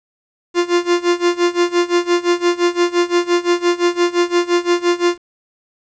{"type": "tone with tremolo", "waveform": "45% pulse", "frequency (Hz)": 349.2, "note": "F4", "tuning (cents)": 0, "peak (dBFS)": -10, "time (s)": [0.54, 5.18], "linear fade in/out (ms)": 50, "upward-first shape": "sine", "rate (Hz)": 5.8, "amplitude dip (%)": 90, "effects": ["resampled to 16000 Hz", "8-bit"]}